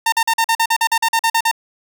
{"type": "tone bursts", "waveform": "sawtooth", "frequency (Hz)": 910, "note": "A#5", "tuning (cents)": -42, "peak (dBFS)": -9, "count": 14, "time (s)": [0.06, 1.514], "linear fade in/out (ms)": 5, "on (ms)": 63, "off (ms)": 44, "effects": []}